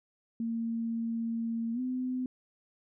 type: tone with pitch glide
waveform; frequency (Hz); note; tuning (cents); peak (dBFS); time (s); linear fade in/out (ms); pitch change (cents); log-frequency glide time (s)
sine; 229.2 to 254.3; A#3 to C4; -29 to -49; -30; 0.4-2.26; 2; +180; 1.73-1.8
effects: none